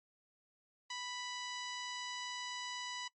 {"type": "tone", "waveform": "10% pulse", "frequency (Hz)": 987.8, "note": "B5", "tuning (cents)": 0, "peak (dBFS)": -32, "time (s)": [0.9, 3.08], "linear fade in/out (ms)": 5, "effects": ["noise-tail reverb RT60 0.1 s tail -22 dB re dry", "MP3 32 kbps"]}